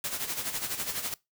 white noise with tremolo, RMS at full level -31 dBFS, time 0.04-1.14 s, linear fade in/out 2 ms, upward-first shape sine, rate 12 Hz, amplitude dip 65%, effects noise-tail reverb RT60 0.2 s tail -22 dB re dry

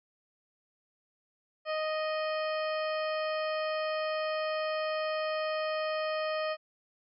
harmonic tone with a mistuned harmonic, 622.3 Hz, D#5, in tune, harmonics 1 / 2 / 3 / 4 / 5 / 7 / 8, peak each -31 / -37 / -41 / -43 / -45 / -48 / -49 dBFS, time 1.65-6.57 s, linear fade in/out 50 ms, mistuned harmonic 8, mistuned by +35 cents, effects none

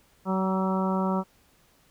harmonic tone with a mistuned harmonic, 189.2 Hz, F#3, 39 cents sharp, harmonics 1 / 2 / 3 / 4 / 5 / 6 / 7, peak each -25 / -33 / -33 / -36 / -32 / -37 / -36 dBFS, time 0.25-1.24 s, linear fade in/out 50 ms, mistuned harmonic 6, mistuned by +21 cents, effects pink hiss -62 dBFS RMS until 1.9 s

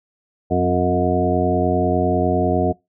harmonic tone with a mistuned harmonic, 90 Hz, F#2, 47 cents flat, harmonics 1 / 2 / 3 / 4 / 5 / 7 / 8, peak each -23 / -23 / -23 / -23 / -23 / -23 / -23 dBFS, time 0.5-2.73 s, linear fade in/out 20 ms, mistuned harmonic 3, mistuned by -22 cents, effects noise-tail reverb RT60 0.2 s tail -23 dB re dry

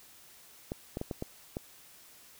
clicks, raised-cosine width 2 ms, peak -21 dBFS, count 6, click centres 0.719 / 0.971 / 1.014 / 1.112 / 1.224 / 1.569 s, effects white hiss -56 dBFS RMS until 2.39 s

